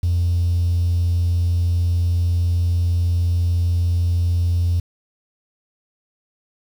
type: tone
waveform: triangle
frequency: 86.8 Hz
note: F2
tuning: 10 cents flat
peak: -12 dBFS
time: 0.03-4.8 s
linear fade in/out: 5 ms
effects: tanh soft clip ceiling -12 dBFS + 7-bit